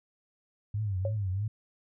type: tone with vibrato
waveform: sine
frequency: 99.8 Hz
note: G2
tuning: 32 cents sharp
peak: -28 dBFS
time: 0.74-1.48 s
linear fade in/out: 5 ms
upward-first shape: triangle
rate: 3.1 Hz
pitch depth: 170 cents each way
type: tone with exponential decay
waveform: sine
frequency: 554.4 Hz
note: C#5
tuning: in tune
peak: -27 dBFS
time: 1.05-1.17 s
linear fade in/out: 2 ms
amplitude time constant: 26 ms
effects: none